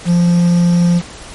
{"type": "tone with quantisation", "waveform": "triangle", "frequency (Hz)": 173.8, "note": "F3", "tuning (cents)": -8, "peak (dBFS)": -6, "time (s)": [0.05, 1.02], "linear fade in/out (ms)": 50, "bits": 5, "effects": ["pink hiss -33 dBFS RMS until 1.34 s", "MP3 48 kbps"]}